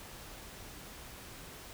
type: silence
effects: pink hiss -49 dBFS RMS until 1.73 s